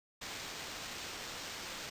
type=noise with sample-and-hold; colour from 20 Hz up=white; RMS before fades=-44 dBFS; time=0.21-1.9 s; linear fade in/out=10 ms; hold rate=11025 Hz; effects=resampled to 32000 Hz